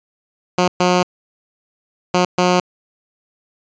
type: tone bursts at uneven times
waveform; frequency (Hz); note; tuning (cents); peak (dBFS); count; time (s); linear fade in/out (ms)
10% pulse; 180; F#3; -47; -4; 4; 0.58-0.68 / 0.8-1.03 / 2.14-2.25 / 2.38-2.6; 5
effects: resampled to 16000 Hz